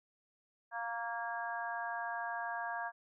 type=harmonic tone with a mistuned harmonic; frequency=233.1 Hz; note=A#3; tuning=in tune; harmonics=3 / 4 / 5 / 6 / 7; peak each=-41 / -42 / -46 / -51 / -41 dBFS; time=0.71-2.92 s; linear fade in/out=50 ms; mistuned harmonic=5; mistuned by=-21 cents; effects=none